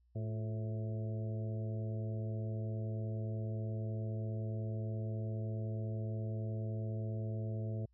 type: harmonic tone with a mistuned harmonic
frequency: 109.6 Hz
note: A2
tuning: 6 cents flat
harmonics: 1 / 2 / 3 / 4 / 5 / 6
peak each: -36 / -46 / -50 / -51 / -52 / -52 dBFS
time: 0.15-7.86 s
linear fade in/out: 10 ms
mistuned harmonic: 3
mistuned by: +79 cents
effects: added 60 Hz sine -67 dBFS peak until 7.93 s